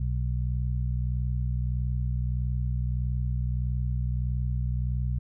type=harmonic tone; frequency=61.6 Hz; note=B1; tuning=4 cents flat; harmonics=1 / 2 / 3; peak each=-27 / -29 / -40 dBFS; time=0-5.19 s; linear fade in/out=5 ms; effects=none